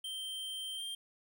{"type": "tone with pitch glide", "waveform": "square", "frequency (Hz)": [3136, 3180], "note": ["G7", "G7"], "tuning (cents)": [0, 24], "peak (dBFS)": -39, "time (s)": [0.04, 0.95], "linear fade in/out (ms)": 5, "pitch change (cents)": 24, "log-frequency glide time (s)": [0.76, 0.83], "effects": []}